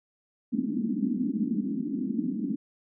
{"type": "band-pass noise", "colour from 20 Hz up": "pink", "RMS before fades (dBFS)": -29, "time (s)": [0.52, 2.56], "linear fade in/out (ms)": 10, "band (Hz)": [210, 280], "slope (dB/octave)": 48, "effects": []}